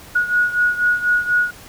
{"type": "beating tone pair", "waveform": "sine", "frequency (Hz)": [1453, 1457.1], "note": ["F#6", "F#6"], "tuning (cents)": [-32, -27], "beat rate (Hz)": 4.1, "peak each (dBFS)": [-16, -20], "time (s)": [0.15, 1.51], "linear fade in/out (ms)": 10, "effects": ["pink hiss -41 dBFS RMS until 1.68 s"]}